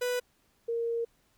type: tone pair in turn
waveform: 45% pulse / sine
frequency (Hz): 493.9 / 464.6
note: B4 / A#4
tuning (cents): 0 / -6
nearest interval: minor second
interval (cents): 106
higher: first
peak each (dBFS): -28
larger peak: neither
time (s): 0.01-0.2 / 0.68-1.05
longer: second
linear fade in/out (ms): 10
effects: pink hiss -69 dBFS RMS until 1.37 s